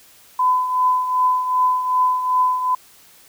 sine tone with tremolo, 1009 Hz, B5, 37 cents sharp, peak -12 dBFS, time 0.39-2.75 s, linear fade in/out 5 ms, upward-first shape triangle, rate 2.6 Hz, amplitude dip 65%, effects white hiss -49 dBFS RMS until 3.28 s

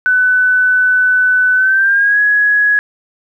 sine tone with pitch glide, 1500 to 1674 Hz, F#6 to G#6, +23 to +13 cents, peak -8 dBFS, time 0.06-2.79 s, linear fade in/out 0 ms, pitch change +190 cents, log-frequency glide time 1.54-2.2 s, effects 8-bit

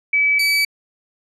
sine / 30% pulse tone pair in turn, 2293 / 2293 Hz, D7 / D7, -42 / -42 cents, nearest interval unison, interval 0 cents, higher neither, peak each -13 / -12 dBFS, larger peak second, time 0.13-0.39 / 0.39-0.65 s, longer neither, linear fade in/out 5 ms, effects low-pass 11000 Hz 12 dB/octave

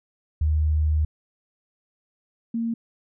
sine tone pair in turn, 76.8 / 230.1 Hz, D#2 / A#3, -22 / -22 cents, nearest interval octave + perfect fifth, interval 1900 cents, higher second, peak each -18 / -23 dBFS, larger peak first, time 0.41-1.05 / 2.54-2.74 s, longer first, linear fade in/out 5 ms, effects none

